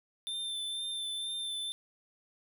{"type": "tone with vibrato", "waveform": "square", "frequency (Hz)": 3561, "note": "A7", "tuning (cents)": 20, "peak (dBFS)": -35, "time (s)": [0.27, 1.72], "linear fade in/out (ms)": 0, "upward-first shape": "sine", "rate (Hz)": 2.1, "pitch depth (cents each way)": 20, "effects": []}